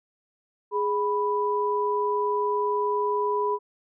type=tone pair together; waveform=sine; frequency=415 / 987.8 Hz; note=G#4 / B5; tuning=-1 / 0 cents; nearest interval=octave + minor third; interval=1501 cents; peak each=-25 dBFS; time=0.71-3.59 s; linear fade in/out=50 ms; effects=none